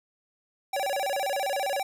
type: tone with vibrato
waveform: square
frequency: 659.3 Hz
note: E5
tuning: in tune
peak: -27 dBFS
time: 0.73-1.83 s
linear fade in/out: 5 ms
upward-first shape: square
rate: 15 Hz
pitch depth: 280 cents each way
effects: none

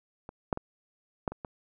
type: clicks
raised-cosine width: 1 ms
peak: -27 / -12 / -21 / -14 / -25 / -23 dBFS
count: 6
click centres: 0.291 / 0.528 / 0.574 / 1.278 / 1.32 / 1.448 s
effects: none

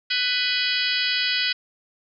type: harmonic tone with a mistuned harmonic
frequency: 497.2 Hz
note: B4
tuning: 12 cents sharp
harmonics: 3 / 4 / 5 / 6 / 7 / 8 / 9 / 10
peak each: -29 / -29 / -29 / -29 / -29 / -29 / -29 / -29 dBFS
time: 0.1-1.53 s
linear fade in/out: 10 ms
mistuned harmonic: 7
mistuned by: -90 cents
effects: none

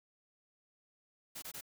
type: noise bursts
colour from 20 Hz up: white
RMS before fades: -45 dBFS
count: 3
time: 1.35-1.611 s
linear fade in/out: 10 ms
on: 73 ms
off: 21 ms
effects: none

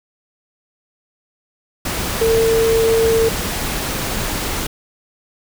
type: tone in noise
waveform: sine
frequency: 452.2 Hz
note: A4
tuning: 47 cents sharp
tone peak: -12 dBFS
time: 2.21-3.29 s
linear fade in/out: 5 ms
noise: pink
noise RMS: -22 dBFS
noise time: 1.85-4.67 s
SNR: +7 dB
effects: none

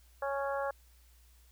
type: harmonic tone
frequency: 277.2 Hz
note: C#4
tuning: in tune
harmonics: 2 / 3 / 4 / 5 / 6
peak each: -34 / -38 / -40 / -42 / -44 dBFS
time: 0.22-0.71 s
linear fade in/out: 5 ms
effects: added 60 Hz sine -59 dBFS peak until 1.51 s + white hiss -67 dBFS RMS until 1.51 s

